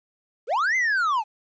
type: linear two-way sweep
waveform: triangle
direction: up then down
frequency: 392 to 2100 to 812 Hz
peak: -18 dBFS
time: 0.47-1.24 s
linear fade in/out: 50 ms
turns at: 0.76 s
effects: resampled to 16000 Hz + 10-bit

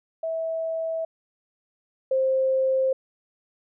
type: tone pair in turn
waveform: sine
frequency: 651 / 526.9 Hz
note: E5 / C5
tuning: -22 / +12 cents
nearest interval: major third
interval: 366 cents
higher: first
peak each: -25 / -19 dBFS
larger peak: second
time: 0.23-1.05 / 2.11-2.93 s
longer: neither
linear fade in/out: 5 ms
effects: none

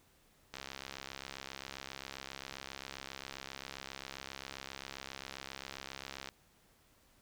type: click train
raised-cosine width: 0.2 ms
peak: -25 dBFS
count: 389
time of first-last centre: 0.54-6.288 s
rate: 67.5 Hz
effects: pink hiss -68 dBFS RMS until 7.21 s

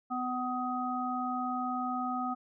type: harmonic tone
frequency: 250.9 Hz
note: B3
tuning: 28 cents sharp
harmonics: 1 / 3 / 5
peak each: -35 / -35 / -35 dBFS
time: 0.1-2.35 s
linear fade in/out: 20 ms
effects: none

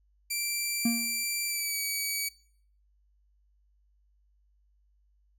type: tone with pitch glide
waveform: 10% pulse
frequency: 2349 to 2273 Hz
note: D7 to C#7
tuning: 0 to +43 cents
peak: -21 dBFS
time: 0.3-2.29 s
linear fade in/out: 10 ms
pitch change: -57 cents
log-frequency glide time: 1.45-1.78 s
type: tone with exponential decay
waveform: triangle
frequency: 233.1 Hz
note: A#3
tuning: in tune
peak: -19 dBFS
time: 0.85-1.24 s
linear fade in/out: 5 ms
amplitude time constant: 84 ms
effects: noise-tail reverb RT60 0.6 s tail -23 dB re dry + added 50 Hz sine -64 dBFS peak until 5.38 s

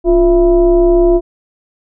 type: tone with frequency modulation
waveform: sine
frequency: 350.2 Hz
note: F4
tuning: 5 cents sharp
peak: -6 dBFS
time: 0.04-1.21 s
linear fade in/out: 50 ms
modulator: 317 Hz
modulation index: 0.71
effects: none

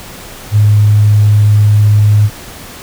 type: tone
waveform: sine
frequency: 104.7 Hz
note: G#2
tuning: 15 cents sharp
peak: -4 dBFS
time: 0.51-2.3 s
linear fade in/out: 50 ms
effects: pink hiss -30 dBFS RMS until 2.82 s

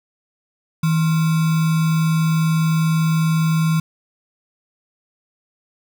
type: tone with sample-and-hold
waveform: sine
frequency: 161.2 Hz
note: E3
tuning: 38 cents flat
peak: -14 dBFS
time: 0.83-3.8 s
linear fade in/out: 5 ms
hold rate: 1225 Hz
effects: none

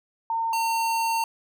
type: tone pair in turn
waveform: sine / square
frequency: 910 / 910 Hz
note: A#5 / A#5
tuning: -42 / -42 cents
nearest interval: unison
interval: 0 cents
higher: neither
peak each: -23 / -23 dBFS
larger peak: neither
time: 0.3-0.53 / 0.53-1.24 s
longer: second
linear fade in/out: 2 ms
effects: none

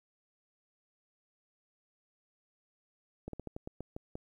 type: slowing click train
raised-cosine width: 2 ms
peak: -27 dBFS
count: 9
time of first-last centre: 3.28-4.154 s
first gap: 53 ms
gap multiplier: 1.2
effects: 11-bit

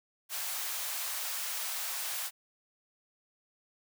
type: high-pass noise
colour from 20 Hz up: white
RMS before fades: -36 dBFS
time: 0.29-2.31 s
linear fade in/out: 50 ms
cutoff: 620 Hz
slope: 24 dB/octave
effects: none

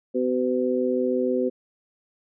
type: harmonic tone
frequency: 126.4 Hz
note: B2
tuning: 41 cents sharp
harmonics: 2 / 3 / 4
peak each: -25 / -25 / -25 dBFS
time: 0.14-1.5 s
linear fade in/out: 20 ms
effects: none

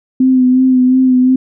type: tone with vibrato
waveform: sine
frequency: 256.4 Hz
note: C4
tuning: 35 cents flat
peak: -6 dBFS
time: 0.2-1.36 s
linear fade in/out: 5 ms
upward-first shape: sine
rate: 2.8 Hz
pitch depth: 28 cents each way
effects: none

